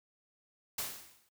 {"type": "noise with exponential decay", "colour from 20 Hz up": "white", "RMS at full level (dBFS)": -34, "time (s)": [0.78, 1.29], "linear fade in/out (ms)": 5, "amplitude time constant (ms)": 110, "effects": ["noise-tail reverb RT60 0.1 s tail -23 dB re dry"]}